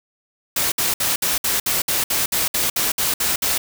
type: noise bursts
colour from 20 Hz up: white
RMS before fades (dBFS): -20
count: 14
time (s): 0.56-3.58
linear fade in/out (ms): 5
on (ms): 160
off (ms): 60
effects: none